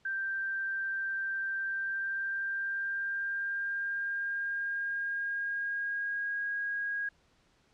sine tone with pitch glide, 1572 to 1638.8 Hz, G6 to G#6, +4 to -24 cents, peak -31 dBFS, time 0.05-7.09 s, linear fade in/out 5 ms, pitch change +72 cents, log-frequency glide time 1.57-6.45 s, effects pink hiss -68 dBFS RMS until 7.73 s + low-pass 6000 Hz 12 dB/octave

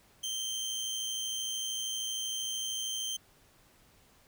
25% pulse tone with amplitude modulation, 3136 Hz, G7, in tune, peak -28 dBFS, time 0.23-3.17 s, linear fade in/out 10 ms, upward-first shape sine, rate 113 Hz, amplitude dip 40%, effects pink hiss -63 dBFS RMS until 4.27 s

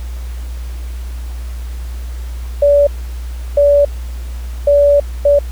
sine tone bursts at uneven times, 574 Hz, D5, 40 cents flat, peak -6 dBFS, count 4, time 2.62-2.87 / 3.57-3.85 / 4.67-5 / 5.25-5.39 s, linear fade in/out 5 ms, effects added 60 Hz sine -21 dBFS peak until 5.51 s + pink hiss -40 dBFS RMS until 5.51 s

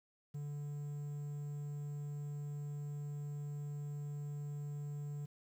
triangle tone with quantisation, 145.7 Hz, D3, 13 cents flat, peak -38 dBFS, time 0.34-5.26 s, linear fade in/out 10 ms, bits 11, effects none

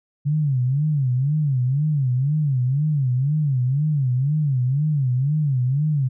sine tone with vibrato, 138.59 Hz, C#3, in tune, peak -17 dBFS, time 0.25-6.09 s, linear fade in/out 20 ms, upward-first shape sine, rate 2 Hz, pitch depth 190 cents each way, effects none

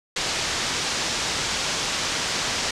white low-pass noise, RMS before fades -26 dBFS, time 0.16-2.71 s, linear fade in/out 5 ms, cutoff 6600 Hz, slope 24 dB/octave, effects low-pass 11000 Hz 12 dB/octave

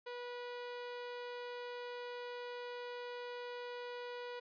sawtooth tone, 487.7 Hz, B4, 22 cents flat, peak -39 dBFS, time 0.06-4.4 s, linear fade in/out 10 ms, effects resampled to 11025 Hz

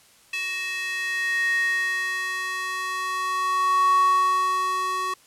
square tone with high-pass filter sweep, 372.7 Hz, F#4, 13 cents sharp, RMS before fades -24 dBFS, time 0.33-5.14 s, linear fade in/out 5 ms, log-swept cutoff 2400 to 870 Hz, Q 7.6, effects white hiss -55 dBFS RMS until 5.26 s + low-pass 11000 Hz 12 dB/octave

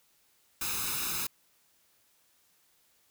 white noise with comb filter, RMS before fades -33 dBFS, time 0.61-1.27 s, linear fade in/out 5 ms, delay 0.78 ms, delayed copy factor +0.7, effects white hiss -68 dBFS RMS until 3.1 s

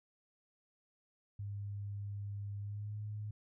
sine tone with pitch glide, 101.3 to 105.36 Hz, G#2 to G#2, -43 to +25 cents, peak -39 dBFS, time 1.39-3.31 s, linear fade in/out 5 ms, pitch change +68 cents, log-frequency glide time 2.58-2.96 s, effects none

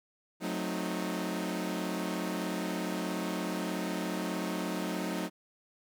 sawtooth chord, F# diminished seventh, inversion none, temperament equal with one note detuned, 183.19 / 220 / 261.6 / 311.1 Hz, F#3 / A3 / C4 / Eb4, -17 / 0 / 0 / 0 cents, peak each -32 / -35 / -37 / -33 dBFS, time 0.4-5.3 s, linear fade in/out 50 ms, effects none

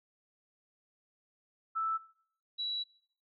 sine tone pair in turn, 1318.5 / 3917 Hz, E6 / B7, 0 / -15 cents, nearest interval octave + perfect fifth, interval 1885 cents, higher second, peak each -30 / -33 dBFS, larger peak first, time 1.75-1.98 / 2.58-2.84 s, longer second, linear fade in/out 20 ms, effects noise-tail reverb RT60 0.6 s tail -20 dB re dry

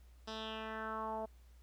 10% pulse tone with low-pass filter sweep, 220 Hz, A3, in tune, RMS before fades -42 dBFS, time 0.27-1.26 s, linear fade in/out 10 ms, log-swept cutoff 4800 to 700 Hz, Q 3.6, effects added 60 Hz sine -57 dBFS peak until 1.62 s + pink hiss -72 dBFS RMS until 1.62 s

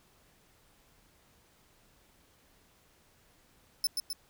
sawtooth tone with echo, 5274 Hz, E8, in tune, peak -23 dBFS, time 3.84-3.87 s, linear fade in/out 2 ms, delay 130 ms, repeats 2, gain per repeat -4 dB, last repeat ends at 4.13 s, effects pink hiss -65 dBFS RMS until 4.29 s

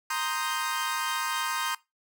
sawtooth chord, C minor seventh, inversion third, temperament equal, 932.3 / 1046.5 / 1244.5 / 1568 Hz, Bb5 / C6 / Eb6 / G6, 0 / 0 / 0 / 0 cents, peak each -30 dBFS, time 0.1-1.75 s, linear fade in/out 5 ms, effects noise-tail reverb RT60 0.2 s tail -19 dB re dry

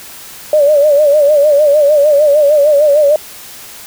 sine tone with vibrato, 587.3 Hz, D5, in tune, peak -5 dBFS, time 0.53-3.16 s, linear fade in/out 2 ms, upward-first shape sine, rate 6.6 Hz, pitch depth 82 cents each way, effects white hiss -32 dBFS RMS until 3.86 s

